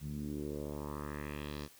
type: tone with low-pass filter sweep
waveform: 10% pulse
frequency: 73.42 Hz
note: D2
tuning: in tune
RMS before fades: -41 dBFS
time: 0-1.69 s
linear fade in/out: 50 ms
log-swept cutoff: 150 to 5500 Hz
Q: 2.4
effects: white hiss -60 dBFS RMS until 1.79 s